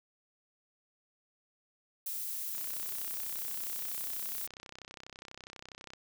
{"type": "noise", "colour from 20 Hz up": "violet", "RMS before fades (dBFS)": -38, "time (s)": [2.06, 4.47], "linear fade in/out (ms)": 5}
{"type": "click train", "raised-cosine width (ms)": 0.2, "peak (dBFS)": -29, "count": 110, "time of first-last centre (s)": [2.55, 5.935], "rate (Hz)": 32.2}
{"effects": []}